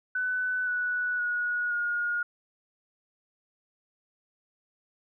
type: tone with pitch steps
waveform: sine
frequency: 1500 / 1476.8 / 1453.9 / 1431.4 Hz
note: F#6 / F#6 / F#6 / F6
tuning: +23 / -4 / -31 / +42 cents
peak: -26 dBFS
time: 0.15-2.23 s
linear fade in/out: 5 ms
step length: 520 ms
effects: none